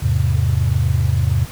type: chord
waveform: sine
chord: E augmented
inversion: none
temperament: equal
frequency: 82.41 / 103.83 / 130.81 Hz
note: E2 / G#2 / B#2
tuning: 0 / 0 / 0 cents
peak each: -18 dBFS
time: 0.02-1.46 s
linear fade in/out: 10 ms
effects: pink hiss -36 dBFS RMS until 1.51 s